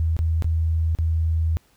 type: tone with dropouts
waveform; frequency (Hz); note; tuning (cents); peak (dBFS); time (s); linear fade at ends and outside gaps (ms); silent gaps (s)
sine; 81; E2; -30; -18; 0-1.57; 0; 0.166-0.19 / 0.423-0.444 / 0.95-0.987
effects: pink hiss -60 dBFS RMS until 1.76 s